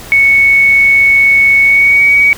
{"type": "tone with pitch glide", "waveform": "sine", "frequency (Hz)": [2216, 2257], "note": ["C#7", "C#7"], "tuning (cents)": [-1, 31], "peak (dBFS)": -4, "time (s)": [0.12, 2.33], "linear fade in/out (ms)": 0, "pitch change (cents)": 32, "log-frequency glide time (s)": [1.62, 2.13], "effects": ["added 95 Hz sine -37 dBFS peak until 2.37 s", "pink hiss -30 dBFS RMS until 2.37 s"]}